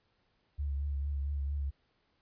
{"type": "tone with vibrato", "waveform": "sine", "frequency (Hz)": 70.7, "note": "C#2", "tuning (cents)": 35, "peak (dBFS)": -31, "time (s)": [0.58, 1.71], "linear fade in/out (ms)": 20, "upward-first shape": "triangle", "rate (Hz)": 4.4, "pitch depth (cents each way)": 47, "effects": ["pink hiss -74 dBFS RMS until 2.21 s", "resampled to 11025 Hz"]}